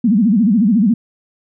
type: tone with vibrato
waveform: sine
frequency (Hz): 214.6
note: A3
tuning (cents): -43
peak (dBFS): -9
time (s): 0.04-0.94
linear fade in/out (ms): 5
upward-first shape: sine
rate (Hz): 14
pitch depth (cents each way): 230
effects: none